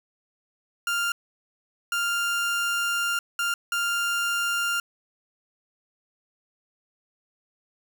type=tone bursts at uneven times; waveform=30% pulse; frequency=1396.9 Hz; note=F6; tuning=in tune; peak=-21 dBFS; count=4; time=0.87-1.12 / 1.92-3.19 / 3.39-3.54 / 3.72-4.8 s; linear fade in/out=2 ms; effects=none